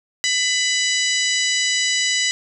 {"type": "harmonic tone with a mistuned harmonic", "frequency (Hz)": 987.8, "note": "B5", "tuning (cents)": 0, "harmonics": [2, 3, 4, 5, 6, 7, 8], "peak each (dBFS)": [-22, -24, -25, -26, -27, -27, -28], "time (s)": [0.24, 2.31], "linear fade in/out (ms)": 0, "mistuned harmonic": 2, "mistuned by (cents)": 23, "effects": []}